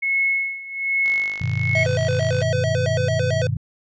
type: tone with tremolo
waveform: sine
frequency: 2185 Hz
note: C#7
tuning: 26 cents flat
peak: -16 dBFS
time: 0.02-1.84 s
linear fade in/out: 10 ms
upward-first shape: sine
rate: 1.2 Hz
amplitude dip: 85%
type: click train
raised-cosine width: 0.2 ms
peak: -19 dBFS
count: 70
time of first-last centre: 1.06-2.426 s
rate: 50.5 Hz
type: chord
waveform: sine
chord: G augmented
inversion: none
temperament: just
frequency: 98 / 122.5 / 153.12 Hz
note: G2 / B2 / D#3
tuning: 0 / -14 / -27 cents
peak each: -24 / -23 / -26 dBFS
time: 1.41-3.57 s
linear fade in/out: 5 ms
type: tone with vibrato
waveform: square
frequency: 570 Hz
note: C#5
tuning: 48 cents sharp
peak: -22 dBFS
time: 1.75-3.47 s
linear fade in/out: 2 ms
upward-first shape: square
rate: 4.5 Hz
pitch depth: 210 cents each way
effects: resampled to 16000 Hz